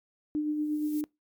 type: tone with tremolo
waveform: sine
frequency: 301.2 Hz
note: D4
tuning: 44 cents sharp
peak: -25 dBFS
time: 0.35-1.04 s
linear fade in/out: 0 ms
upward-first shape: sine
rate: 8.5 Hz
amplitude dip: 35%
type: noise with exponential growth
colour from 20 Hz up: violet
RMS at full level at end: -42 dBFS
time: 0.36-1.01 s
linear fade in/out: 2 ms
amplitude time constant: 140 ms
effects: noise-tail reverb RT60 0.2 s tail -24 dB re dry + MP3 96 kbps